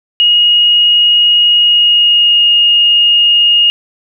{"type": "tone with pitch glide", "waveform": "sine", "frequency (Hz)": [2878, 2853], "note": ["F#7", "F7"], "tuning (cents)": [-49, 36], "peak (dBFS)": -5, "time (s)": [0.2, 3.7], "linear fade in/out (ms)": 0, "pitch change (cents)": -15, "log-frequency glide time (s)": [1.59, 2.5], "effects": []}